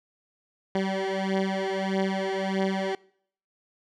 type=beating tone pair; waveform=15% pulse; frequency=191.5 / 193.1 Hz; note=G3 / G3; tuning=-40 / -26 cents; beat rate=1.6 Hz; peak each=-22 dBFS; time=0.75-2.95 s; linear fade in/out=2 ms; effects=noise-tail reverb RT60 0.6 s tail -23 dB re dry + low-pass 4000 Hz 12 dB/octave